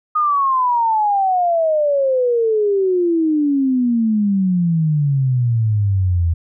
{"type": "exponential sweep", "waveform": "sine", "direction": "down", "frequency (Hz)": [1244.5, 81.7], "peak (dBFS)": -13, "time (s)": [0.15, 6.34], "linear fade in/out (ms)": 10, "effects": []}